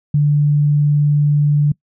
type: tone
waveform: sine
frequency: 146.83 Hz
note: D3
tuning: in tune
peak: -10 dBFS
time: 0.14-1.72 s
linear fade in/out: 5 ms
effects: noise-tail reverb RT60 0.1 s tail -24 dB re dry